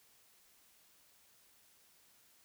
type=silence; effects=white hiss -67 dBFS RMS until 2.44 s